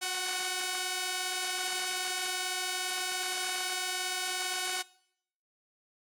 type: tone pair together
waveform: 5% pulse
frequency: 364.6 / 746.7 Hz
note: F#4 / F#5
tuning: -25 / +16 cents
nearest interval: octave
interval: 1241 cents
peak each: -26 / -21 dBFS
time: 0.01-4.83 s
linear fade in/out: 20 ms
effects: noise-tail reverb RT60 0.7 s tail -21 dB re dry + AAC 64 kbps